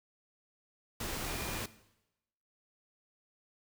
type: tone in noise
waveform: sine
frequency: 2418 Hz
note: D7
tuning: 50 cents sharp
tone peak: -47 dBFS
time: 1.27-1.61 s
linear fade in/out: 5 ms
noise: pink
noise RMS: -38 dBFS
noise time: 1-1.66 s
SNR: -12 dB
effects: noise-tail reverb RT60 0.9 s tail -17 dB re dry